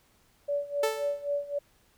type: tone with tremolo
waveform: sine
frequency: 574 Hz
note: D5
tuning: 40 cents flat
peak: -25 dBFS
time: 0.48-1.59 s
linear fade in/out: 10 ms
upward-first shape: sine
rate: 3.8 Hz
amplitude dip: 85%
type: tone with exponential decay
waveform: sawtooth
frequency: 440 Hz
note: A4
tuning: in tune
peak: -20 dBFS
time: 0.83-1.28 s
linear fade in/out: 5 ms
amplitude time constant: 97 ms
effects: pink hiss -65 dBFS RMS until 1.97 s